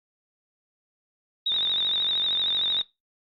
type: tone with vibrato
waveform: sine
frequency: 3702 Hz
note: A#7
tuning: 13 cents flat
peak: -22 dBFS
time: 1.46-2.82 s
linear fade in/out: 5 ms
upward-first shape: sine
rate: 13 Hz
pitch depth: 67 cents each way
type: click train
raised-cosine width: 0.3 ms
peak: -22 dBFS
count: 60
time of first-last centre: 1.52-2.811 s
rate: 45.7 Hz
effects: noise-tail reverb RT60 0.2 s tail -19 dB re dry + Opus 48 kbps